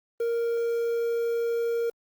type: tone with quantisation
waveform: triangle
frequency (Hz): 466.2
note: A#4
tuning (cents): 0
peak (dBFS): -22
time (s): 0.2-1.9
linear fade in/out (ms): 5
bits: 8
effects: Opus 24 kbps